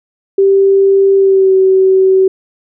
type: tone with pitch glide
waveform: sine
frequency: 391.2 to 379.8 Hz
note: G4 to F#4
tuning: -4 to +45 cents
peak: -5 dBFS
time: 0.38-2.28 s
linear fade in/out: 5 ms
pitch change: -51 cents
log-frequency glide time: 1.16-1.54 s
effects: none